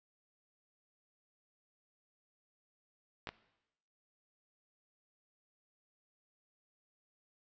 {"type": "clicks", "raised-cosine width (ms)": 0.3, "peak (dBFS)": -24, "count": 2, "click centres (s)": [3.272, 3.29], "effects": ["noise-tail reverb RT60 0.9 s tail -17 dB re dry", "resampled to 16000 Hz"]}